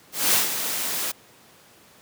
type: noise with ADSR envelope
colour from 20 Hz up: white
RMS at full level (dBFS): -18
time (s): 0.12-1.12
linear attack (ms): 210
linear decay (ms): 150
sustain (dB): -9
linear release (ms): 12
effects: pink hiss -52 dBFS RMS until 2.01 s + high-pass 150 Hz 12 dB/octave